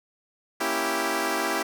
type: chord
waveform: 10% pulse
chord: A# diminished seventh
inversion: none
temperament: equal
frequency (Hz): 233.1 / 277.2 / 329.6 / 392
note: A#3 / C#4 / E4 / G4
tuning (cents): 0 / 0 / 0 / 0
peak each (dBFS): -26 / -24 / -20 / -20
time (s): 0.6-1.63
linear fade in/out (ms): 10
effects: none